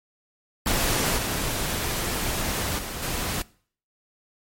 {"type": "noise with level steps", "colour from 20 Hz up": "pink", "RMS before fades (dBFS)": [-23, -27, -33, -28], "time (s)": [0.66, 3.42], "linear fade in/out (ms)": 2, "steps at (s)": [1.17, 2.78, 3.02], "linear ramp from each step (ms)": 10, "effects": ["noise-tail reverb RT60 0.5 s tail -22 dB re dry", "MP3 64 kbps"]}